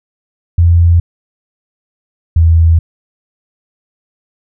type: tone pair in turn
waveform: sine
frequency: 85.3 / 82.35 Hz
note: F2 / E2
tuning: -40 / -1 cents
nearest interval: minor second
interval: 61 cents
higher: first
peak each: -4 dBFS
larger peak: neither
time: 0.58-1 / 2.36-2.79 s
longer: second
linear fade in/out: 5 ms
effects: none